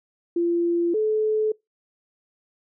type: tone pair in turn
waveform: sine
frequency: 342.8 / 431.9 Hz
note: F4 / A4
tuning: -32 / -32 cents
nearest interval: major third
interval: 400 cents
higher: second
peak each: -19 dBFS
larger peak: neither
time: 0.36-0.94 / 0.94-1.52 s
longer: neither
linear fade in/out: 5 ms
effects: noise-tail reverb RT60 0.2 s tail -25 dB re dry